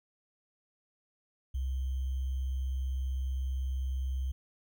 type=tone with sample-and-hold; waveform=sine; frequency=65.41 Hz; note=C2; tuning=in tune; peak=-30 dBFS; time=1.54-4.32 s; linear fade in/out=10 ms; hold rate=3150 Hz; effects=none